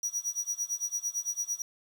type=tone with tremolo; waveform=square; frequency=5800 Hz; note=F#8; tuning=35 cents flat; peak=-28 dBFS; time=0.03-1.62 s; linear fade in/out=2 ms; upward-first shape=sine; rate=8.9 Hz; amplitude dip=95%; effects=9-bit